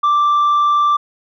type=tone; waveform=sine; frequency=1174.7 Hz; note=D6; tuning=in tune; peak=-8 dBFS; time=0.03-0.97 s; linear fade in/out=10 ms; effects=tanh soft clip ceiling -10 dBFS